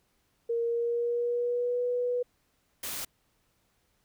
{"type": "tone with pitch glide", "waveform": "sine", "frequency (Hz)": [466.2, 490.5], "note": ["A#4", "B4"], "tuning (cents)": [0, -12], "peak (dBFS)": -26, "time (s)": [0.49, 2.23], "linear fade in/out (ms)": 10, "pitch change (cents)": 88, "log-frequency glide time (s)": [0.62, 1.82]}
{"type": "noise", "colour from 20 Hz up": "white", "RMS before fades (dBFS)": -36, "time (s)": [2.83, 3.05], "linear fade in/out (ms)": 5}
{"effects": ["pink hiss -72 dBFS RMS until 4.04 s"]}